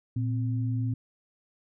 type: tone pair together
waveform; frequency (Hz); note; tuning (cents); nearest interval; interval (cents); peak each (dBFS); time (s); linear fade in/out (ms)
sine; 115.8 / 260; A#2 / C4; -11 / -11; octave + major second; 1400; -26 / -34; 0.16-0.94; 5
effects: none